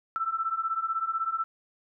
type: beating tone pair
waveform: sine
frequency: 1318.5 / 1334.5 Hz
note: E6 / E6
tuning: 0 / +21 cents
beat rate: 16 Hz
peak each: -31 / -29 dBFS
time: 0.16-1.44 s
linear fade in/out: 0 ms
effects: none